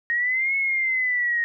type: linear two-way sweep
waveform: sine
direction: up then down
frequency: 1864.7 to 2197 to 1864.7 Hz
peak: -20 dBFS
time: 0.1-1.44 s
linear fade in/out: 0 ms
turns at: 0.56 s
effects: none